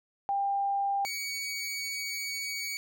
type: tone pair in turn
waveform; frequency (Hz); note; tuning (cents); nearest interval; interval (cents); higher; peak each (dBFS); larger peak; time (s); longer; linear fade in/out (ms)
sine / 20% pulse; 796 / 2251; G5 / C#7; +26 / +26; octave + tritone; 1800; second; -26 / -28; first; 0.29-1.05 / 1.05-2.77; second; 0
effects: none